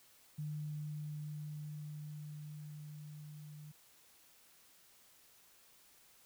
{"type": "tone with level ramp", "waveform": "sine", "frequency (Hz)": 150.4, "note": "D3", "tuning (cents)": 42, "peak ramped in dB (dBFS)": [-38, -49], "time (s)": [0.38, 3.72], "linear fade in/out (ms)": 10, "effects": ["white hiss -65 dBFS RMS until 6.25 s"]}